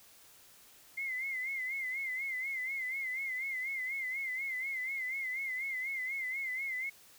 sine tone with vibrato, 2093 Hz, C7, in tune, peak -34 dBFS, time 0.97-6.9 s, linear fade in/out 10 ms, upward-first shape sine, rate 4.1 Hz, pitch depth 81 cents each way, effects white hiss -59 dBFS RMS until 7.18 s

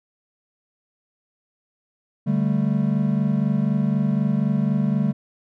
triangle chord, D suspended fourth, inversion none, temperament equal, 146.83 / 196 / 220 Hz, D3 / G3 / A3, 0 / 0 / 0 cents, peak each -21 / -20 / -21 dBFS, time 2.26-5.13 s, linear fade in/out 20 ms, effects none

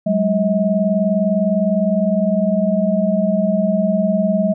sine tone cluster, 188 / 207.8 / 637 Hz, F#3 / G#3 / D#5, +28 / +1 / +41 cents, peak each -18 dBFS, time 0.06-4.54 s, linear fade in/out 10 ms, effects none

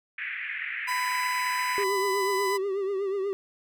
pink band-pass noise, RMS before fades -34 dBFS, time 0.18-1.84 s, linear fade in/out 5 ms, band 1700 to 2400 Hz, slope 48 dB/octave
30% pulse tone, 1000 Hz, B5, 21 cents sharp, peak -24 dBFS, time 0.87-2.58 s, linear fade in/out 20 ms
triangle tone with vibrato, 392 Hz, G4, in tune, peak -24 dBFS, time 1.78-3.33 s, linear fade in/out 0 ms, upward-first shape triangle, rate 8.2 Hz, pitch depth 80 cents each way
effects none

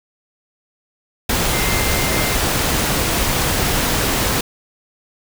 sine tone in noise, 2093 Hz, C7, in tune, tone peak -26 dBFS, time 1.53-2.35 s, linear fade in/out 5 ms, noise pink, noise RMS -18 dBFS, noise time 1.29-4.41 s, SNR -11 dB, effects none

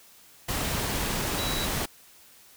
sine tone in noise, 3911 Hz, B7, 18 cents flat, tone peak -33 dBFS, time 1.38-1.66 s, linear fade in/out 10 ms, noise pink, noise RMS -29 dBFS, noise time 0.48-1.86 s, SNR -7 dB, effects white hiss -54 dBFS RMS until 2.56 s

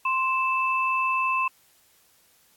sine tone pair together, 1046.5 / 2637 Hz, C6 / E7, 0 / 0 cents, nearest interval octave + major third, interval 1600 cents, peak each -23 / -26 dBFS, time 0.05-1.48 s, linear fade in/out 5 ms, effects white hiss -61 dBFS RMS until 2.56 s + AAC 64 kbps

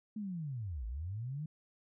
sine linear two-way sweep, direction down then up, 220 to 52.1 to 159.1 Hz, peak -37 dBFS, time 0.16-1.46 s, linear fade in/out 5 ms, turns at 0.86 s, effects none

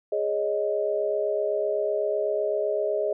sine chord, Ab suspended fourth, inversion none, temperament equal, 415.3 / 554.4 / 622.3 Hz, Ab4 / Db5 / Eb5, 0 / 0 / 0 cents, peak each -27 / -30 / -26 dBFS, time 0.12-3.13 s, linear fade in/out 5 ms, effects none

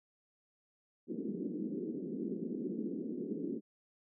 pink band-pass noise, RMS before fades -39 dBFS, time 1.07-3.61 s, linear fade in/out 50 ms, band 190 to 410 Hz, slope 48 dB/octave, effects none

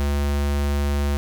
square tone, 71.5 Hz, D2, 46 cents flat, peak -20 dBFS, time 0-1.17 s, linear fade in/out 0 ms, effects none

